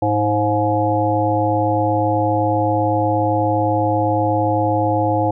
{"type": "harmonic tone with a mistuned harmonic", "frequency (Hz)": 105.6, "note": "G#2", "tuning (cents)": 29, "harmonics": [1, 3, 5, 7, 8], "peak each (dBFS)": [-21, -21, -21, -21, -21], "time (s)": [0.02, 5.31], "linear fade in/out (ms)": 5, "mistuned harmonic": 7, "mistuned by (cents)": -53, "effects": []}